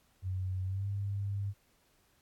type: tone with pitch glide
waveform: sine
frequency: 93.3 to 100 Hz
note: F#2 to G2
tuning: +15 to +35 cents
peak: -32 dBFS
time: 0.22-1.54 s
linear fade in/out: 50 ms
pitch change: +120 cents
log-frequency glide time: 0.64-0.87 s
effects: pink hiss -70 dBFS RMS until 2.21 s + AAC 64 kbps